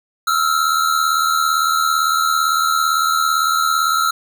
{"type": "tone pair together", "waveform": "square", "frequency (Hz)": [1298, 1375.8], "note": ["E6", "F6"], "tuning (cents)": [-27, -26], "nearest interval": "minor second", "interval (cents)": 101, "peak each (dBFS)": -18, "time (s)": [0.27, 4.11], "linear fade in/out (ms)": 5, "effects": []}